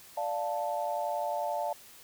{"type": "chord", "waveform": "sine", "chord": "D minor", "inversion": "none", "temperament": "equal", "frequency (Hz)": [587.3, 698.5, 880], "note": ["D5", "F5", "A5"], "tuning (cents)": [0, 0, 0], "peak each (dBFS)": -34, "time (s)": [0.17, 1.73], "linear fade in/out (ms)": 5, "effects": ["white hiss -53 dBFS RMS until 2.03 s"]}